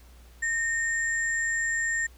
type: tone pair together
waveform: sine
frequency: 1837 / 7355 Hz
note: A#6 / A#8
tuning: -26 / -24 cents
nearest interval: 2 octaves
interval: 2402 cents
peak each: -25 / -34 dBFS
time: 0.42-2.07 s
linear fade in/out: 10 ms
effects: added 60 Hz sine -49 dBFS peak until 2.17 s + pink hiss -58 dBFS RMS until 2.17 s

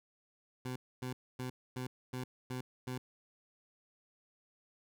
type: tone bursts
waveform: 20% pulse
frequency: 127 Hz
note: B2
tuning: 49 cents sharp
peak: -33 dBFS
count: 7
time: 0.65-2.98 s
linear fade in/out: 5 ms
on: 110 ms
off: 260 ms
effects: none

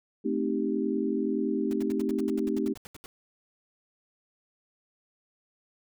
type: chord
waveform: sine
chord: A half-diminished seventh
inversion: none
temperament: equal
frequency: 220 / 261.6 / 311.1 / 392 Hz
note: A3 / C4 / Eb4 / G4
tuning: 0 / 0 / 0 / 0 cents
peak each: -31 dBFS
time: 0.24-2.74 s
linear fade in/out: 20 ms
type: noise bursts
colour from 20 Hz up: pink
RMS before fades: -45 dBFS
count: 15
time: 1.71-3.06 s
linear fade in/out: 0 ms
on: 20 ms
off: 75 ms
effects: none

